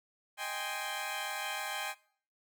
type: chord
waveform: 15% pulse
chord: Ab major seventh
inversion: second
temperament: equal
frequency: 622.3 / 784 / 830.6 / 1046.5 Hz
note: Eb5 / G5 / Ab5 / C6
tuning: 0 / 0 / 0 / 0 cents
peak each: -38 / -33 / -34 / -36 dBFS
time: 0.37-1.95 s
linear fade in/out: 50 ms
effects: noise-tail reverb RT60 0.5 s tail -20 dB re dry